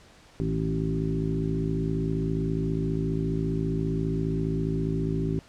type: harmonic tone with a mistuned harmonic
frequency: 54.8 Hz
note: A1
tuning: 6 cents flat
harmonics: 1 / 2 / 3 / 4 / 5 / 6 / 7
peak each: -34 / -33 / -28 / -37 / -32 / -38 / -33 dBFS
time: 0.4-5.39 s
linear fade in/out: 0 ms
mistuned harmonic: 3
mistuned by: -50 cents
effects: pink hiss -54 dBFS RMS until 5.48 s + low-pass 7000 Hz 12 dB/octave